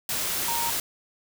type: tone in noise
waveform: sine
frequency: 932.3 Hz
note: A#5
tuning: in tune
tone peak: -28 dBFS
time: 0.48-0.7 s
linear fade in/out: 2 ms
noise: white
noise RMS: -28 dBFS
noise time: 0.09-0.8 s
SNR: -3 dB
effects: none